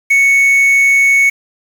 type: tone with quantisation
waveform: triangle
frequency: 2217 Hz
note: C#7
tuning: in tune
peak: -5 dBFS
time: 0.1-1.3 s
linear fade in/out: 10 ms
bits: 5
effects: none